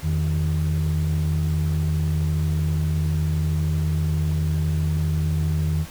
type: tone pair together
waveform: sine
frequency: 83.4 / 155.72 Hz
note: E2 / D#3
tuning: +21 / +2 cents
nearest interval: major seventh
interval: 1081 cents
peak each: -20 dBFS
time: 0.02-5.86 s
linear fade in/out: 50 ms
effects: tanh soft clip ceiling -16 dBFS + pink hiss -41 dBFS RMS until 5.9 s